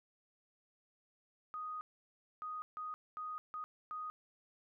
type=tone bursts at uneven times; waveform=sine; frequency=1244.5 Hz; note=D#6; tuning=in tune; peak=-40 dBFS; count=6; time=1.54-1.81 / 2.42-2.62 / 2.77-2.94 / 3.17-3.38 / 3.54-3.64 / 3.91-4.1 s; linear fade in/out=0 ms; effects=none